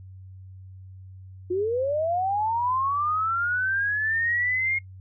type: linear sweep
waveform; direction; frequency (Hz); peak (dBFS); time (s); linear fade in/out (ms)
sine; up; 348.7 to 2152; -22; 1.5-4.79; 10
effects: noise-tail reverb RT60 0.1 s tail -22 dB re dry + added 94 Hz sine -41 dBFS peak until 5 s